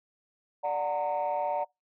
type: chord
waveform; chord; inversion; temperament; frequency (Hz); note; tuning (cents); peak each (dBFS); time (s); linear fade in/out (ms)
sine; D augmented; none; just; 587.3 / 734.2 / 917.7; D5 / F#5 / A#5; 0 / -14 / -27; -30; 0.63-1.65; 20
effects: noise-tail reverb RT60 0.2 s tail -26 dB re dry + tanh soft clip ceiling -22 dBFS